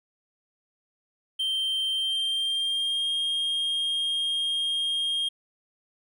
triangle tone with pitch glide, 3138 to 3230 Hz, G7 to G#7, +1 to -49 cents, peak -23 dBFS, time 1.39-5.29 s, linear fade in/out 10 ms, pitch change +50 cents, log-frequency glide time 1.92-3.09 s, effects none

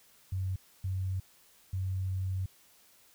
sine tone bursts at uneven times, 94.1 Hz, F#2, 30 cents sharp, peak -30 dBFS, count 3, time 0.32-0.56 / 0.84-1.2 / 1.73-2.46 s, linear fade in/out 5 ms, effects white hiss -62 dBFS RMS until 3.14 s

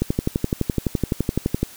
click train, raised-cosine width 3 ms, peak -6 dBFS, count 20, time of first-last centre 0.02-1.63 s, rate 11.8 Hz, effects white hiss -43 dBFS RMS until 1.76 s

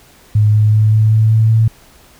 sine tone with pitch steps, 105.8 / 106.78 / 107.77 / 108.77 / 109.78 / 110.8 / 111.83 Hz, G#2 / G#2 / A2 / A2 / A2 / A2 / A2, +33 / +49 / -35 / -19 / -3 / +13 / +29 cents, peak -7 dBFS, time 0.35-1.68 s, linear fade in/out 5 ms, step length 190 ms, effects pink hiss -45 dBFS RMS until 2.19 s

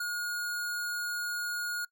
square tone, 1437 Hz, F6, 49 cents sharp, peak -32 dBFS, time 0-1.85 s, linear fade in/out 5 ms, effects noise-tail reverb RT60 0.1 s tail -22 dB re dry

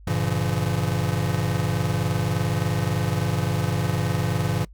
square chord, G diminished seventh, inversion none, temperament just, 98 / 117.6 / 141.12 / 169.34 Hz, G2 / Bb2 / Db3 / Fb3, 0 / +16 / +31 / +47 cents, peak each -28 dBFS, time 0.07-4.65 s, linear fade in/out 5 ms, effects noise-tail reverb RT60 0.1 s tail -24 dB re dry + added 50 Hz sine -43 dBFS peak until 4.73 s

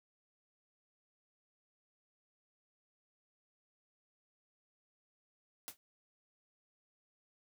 white noise with exponential decay, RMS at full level -40 dBFS, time 5.68-5.77 s, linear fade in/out 0 ms, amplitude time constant 19 ms, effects none

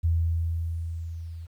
sine tone with level ramp, 83 Hz, E2, 12 cents sharp, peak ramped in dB -19 to -36 dBFS, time 0.03-1.47 s, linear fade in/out 20 ms, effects 10-bit

